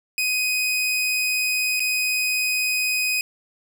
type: tone with dropouts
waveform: sawtooth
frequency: 2504 Hz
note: D#7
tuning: 10 cents sharp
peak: -17 dBFS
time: 0.18-3.21 s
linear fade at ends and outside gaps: 1 ms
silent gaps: 1.796-1.803 s
effects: none